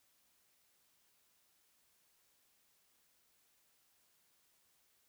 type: silence
effects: white hiss -74 dBFS RMS until 5.08 s